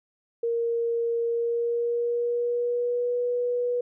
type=tone with pitch glide; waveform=sine; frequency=466.1 to 487.6 Hz; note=A#4 to B4; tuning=0 to -22 cents; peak=-23 dBFS; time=0.43-3.81 s; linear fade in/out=5 ms; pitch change=+78 cents; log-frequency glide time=1.25-3.17 s; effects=none